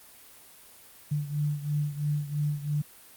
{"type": "beating tone pair", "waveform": "sine", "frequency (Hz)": [146.83, 149.83], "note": ["D3", "D3"], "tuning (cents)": [0, 35], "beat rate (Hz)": 3, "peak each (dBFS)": [-28, -32], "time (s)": [1.11, 2.82], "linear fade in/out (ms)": 10, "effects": ["white hiss -52 dBFS RMS until 3.16 s", "Opus 32 kbps"]}